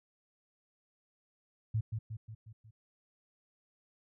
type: tone with echo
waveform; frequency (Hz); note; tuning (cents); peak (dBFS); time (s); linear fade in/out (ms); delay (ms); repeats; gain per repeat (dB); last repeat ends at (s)
sine; 110; A2; 0; -28; 1.74-1.81; 10; 180; 5; -5; 2.71
effects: none